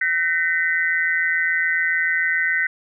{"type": "tone cluster", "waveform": "sine", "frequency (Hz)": [1526, 1858, 2025], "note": ["G6", "A#6", "B6"], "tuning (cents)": [-47, -6, 43], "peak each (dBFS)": -22, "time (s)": [0.01, 2.67], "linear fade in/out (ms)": 5, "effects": []}